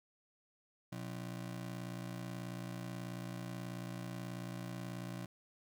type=ring-modulated tone; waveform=35% pulse; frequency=150.8 Hz; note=D3; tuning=46 cents sharp; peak=-37 dBFS; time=0.92-5.26 s; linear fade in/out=5 ms; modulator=29.2 Hz; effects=none